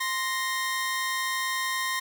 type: tone pair together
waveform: sawtooth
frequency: 1046 / 1861 Hz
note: C6 / A#6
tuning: -1 / -3 cents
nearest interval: minor seventh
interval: 998 cents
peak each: -26 / -26 dBFS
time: 0-2 s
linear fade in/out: 10 ms
effects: 10-bit